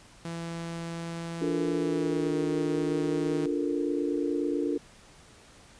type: tone with pitch glide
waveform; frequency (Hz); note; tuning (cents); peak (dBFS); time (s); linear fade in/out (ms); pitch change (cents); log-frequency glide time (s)
sawtooth; 167.5 to 157.19; E3 to D#3; +28 to +18; -30; 0.25-3.46; 2; -110; 1.73-2.38
type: chord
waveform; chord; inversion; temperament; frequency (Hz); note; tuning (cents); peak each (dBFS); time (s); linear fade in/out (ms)
sine; Bb major seventh; first; just; 291.4 / 349.6 / 437 / 466.2; D4 / F4 / A4 / Bb4; -13 / +2 / -12 / 0; -29 / -31 / -35 / -34; 1.41-4.78; 10
effects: pink hiss -54 dBFS RMS until 5.79 s + resampled to 22050 Hz